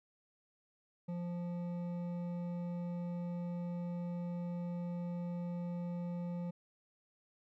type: tone with hard clipping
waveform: triangle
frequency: 174.61 Hz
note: F3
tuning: in tune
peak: -39 dBFS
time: 1.08-6.51 s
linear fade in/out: 10 ms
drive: 13 dB
effects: none

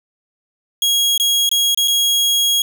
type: tone with dropouts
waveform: sawtooth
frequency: 3300 Hz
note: G#7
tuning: 12 cents flat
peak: -10 dBFS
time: 0.82-2.62 s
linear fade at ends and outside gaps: 2 ms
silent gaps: 1.178-1.198 / 1.492-1.514 / 1.747-1.774 / 1.876-1.88 s
effects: none

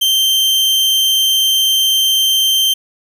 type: tone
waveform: 40% pulse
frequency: 3136 Hz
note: G7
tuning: in tune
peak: -10 dBFS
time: 0.01-2.74 s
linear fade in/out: 10 ms
effects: none

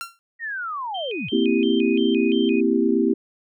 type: tone with exponential decay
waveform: sawtooth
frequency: 1370 Hz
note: F6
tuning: 34 cents flat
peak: -22 dBFS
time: 0.01-0.19 s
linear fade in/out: 0 ms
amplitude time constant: 38 ms
type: linear sweep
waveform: sine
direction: down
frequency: 1900 to 71.6 Hz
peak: -26 dBFS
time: 0.39-1.3 s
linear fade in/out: 50 ms
type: tone with vibrato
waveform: sine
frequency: 2794 Hz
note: F7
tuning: in tune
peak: -30 dBFS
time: 0.94-2.61 s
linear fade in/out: 10 ms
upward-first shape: square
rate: 2.9 Hz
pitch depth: 200 cents each way
type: chord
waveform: sine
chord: C dominant seventh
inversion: third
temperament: equal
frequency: 233.1 / 261.6 / 329.6 / 392 Hz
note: Bb3 / C4 / E4 / G4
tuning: 0 / 0 / 0 / 0 cents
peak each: -22 dBFS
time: 1.32-3.14 s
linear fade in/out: 10 ms
effects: none

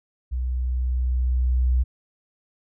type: tone with level ramp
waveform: sine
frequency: 62.6 Hz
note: B1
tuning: 24 cents sharp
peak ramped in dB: -23 to -16 dBFS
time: 0.31-1.84 s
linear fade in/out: 20 ms
effects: none

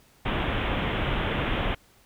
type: low-pass noise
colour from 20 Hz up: pink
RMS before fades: -27 dBFS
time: 0.25-1.75 s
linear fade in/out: 10 ms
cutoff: 3500 Hz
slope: 96 dB/octave
effects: pink hiss -59 dBFS RMS until 2.05 s

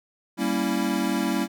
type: chord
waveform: square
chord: G diminished seventh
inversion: none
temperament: equal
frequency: 196 / 233.1 / 277.2 / 329.6 Hz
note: G3 / Bb3 / Db4 / Fb4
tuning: 0 / 0 / 0 / 0 cents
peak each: -29 dBFS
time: 0.37-1.48 s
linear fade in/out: 50 ms
effects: none

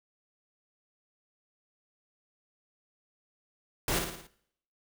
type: noise with echo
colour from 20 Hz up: pink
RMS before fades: -29 dBFS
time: 3.88-3.99 s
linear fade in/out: 2 ms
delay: 56 ms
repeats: 5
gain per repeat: -5 dB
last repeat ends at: 4.27 s
effects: noise-tail reverb RT60 0.7 s tail -19 dB re dry

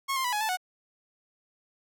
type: tone with pitch steps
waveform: sawtooth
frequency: 1090 / 1053 / 985 / 839 / 875 / 736 Hz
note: C#6 / C6 / B5 / G#5 / A5 / F#5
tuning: -29 / +11 / -5 / +17 / -10 / -9 cents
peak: -23 dBFS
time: 0.08-0.572 s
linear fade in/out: 20 ms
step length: 82 ms
effects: none

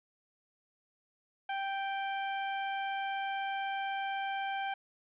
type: tone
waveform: sawtooth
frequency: 784 Hz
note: G5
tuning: in tune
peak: -29 dBFS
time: 1.49-4.74 s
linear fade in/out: 5 ms
effects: resampled to 8000 Hz + 11-bit

